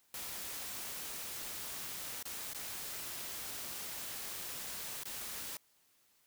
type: noise with dropouts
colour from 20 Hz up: white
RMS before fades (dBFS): -43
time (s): 0.14-5.57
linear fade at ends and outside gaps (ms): 2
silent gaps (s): 2.228-2.253 / 2.535-2.546 / 5.035-5.054
effects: white hiss -71 dBFS RMS until 6.26 s